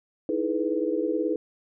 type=chord; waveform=sine; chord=E major seventh; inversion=third; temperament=equal with one note detuned; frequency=311.1 / 329.6 / 424.3 / 493.9 Hz; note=D#4 / E4 / G#4 / B4; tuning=0 / 0 / +37 / 0 cents; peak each=-29 dBFS; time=0.29-1.36 s; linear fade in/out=2 ms; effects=none